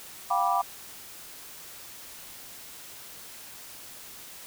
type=chord; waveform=sine; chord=G dominant seventh; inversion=third; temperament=just; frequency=705.6 / 784 / 980 / 1176 Hz; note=F5 / G5 / B5 / D6; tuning=+18 / 0 / -14 / +2 cents; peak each=-28 dBFS; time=0.3-0.62 s; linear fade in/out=10 ms; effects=white hiss -45 dBFS RMS until 4.46 s